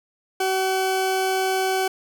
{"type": "tone pair together", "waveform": "40% pulse", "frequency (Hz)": [379, 758], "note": ["F#4", "F#5"], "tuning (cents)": [42, 42], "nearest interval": "octave", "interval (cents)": 1200, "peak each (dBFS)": [-22, -24], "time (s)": [0.4, 1.88], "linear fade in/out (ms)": 5, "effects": []}